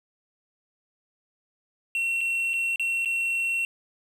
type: tone with dropouts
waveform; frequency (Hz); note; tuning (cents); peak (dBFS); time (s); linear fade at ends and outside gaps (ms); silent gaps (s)
triangle; 2721; F7; -46; -22; 1.95-3.65; 1; 2.208-2.212 / 2.534-2.538 / 2.759-2.796 / 3.049-3.057
effects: 9-bit